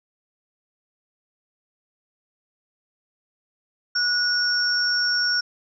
sine tone pair together, 1459 / 5489 Hz, F#6 / F8, -25 / -31 cents, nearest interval octave + major seventh, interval 2294 cents, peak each -23 / -21 dBFS, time 3.95-5.41 s, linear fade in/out 10 ms, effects none

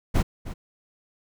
brown noise with echo, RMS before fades -19 dBFS, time 0.14-0.23 s, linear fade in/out 20 ms, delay 310 ms, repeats 1, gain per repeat -14 dB, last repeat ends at 0.54 s, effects none

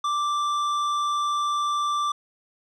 triangle tone with tanh clipping, 1174.7 Hz, D6, in tune, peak -24 dBFS, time 0.04-2.12 s, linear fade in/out 5 ms, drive 15 dB, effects none

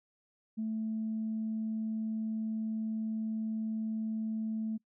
sine tone, 220 Hz, A3, in tune, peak -31 dBFS, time 0.57-4.78 s, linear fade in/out 20 ms, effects noise-tail reverb RT60 0.1 s tail -24 dB re dry + tanh soft clip ceiling -27 dBFS

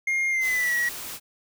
triangle tone with pitch glide, 2127 to 1917 Hz, C7 to A#6, +28 to +48 cents, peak -20 dBFS, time 0.07-0.89 s, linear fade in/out 5 ms, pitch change -180 cents, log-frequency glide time 0.3-0.75 s
white noise, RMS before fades -36 dBFS, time 0.4-1.2 s, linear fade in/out 50 ms
effects none

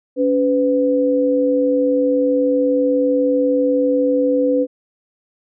sine tone pair together, 281.7 / 502 Hz, C#4 / B4, +28 / +28 cents, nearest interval minor seventh, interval 1000 cents, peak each -17 / -15 dBFS, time 0.16-4.67 s, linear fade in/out 50 ms, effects none

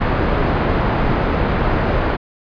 pink low-pass noise, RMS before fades -17 dBFS, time 0-2.17 s, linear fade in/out 20 ms, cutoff 1500 Hz, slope 12 dB/octave, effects resampled to 11025 Hz

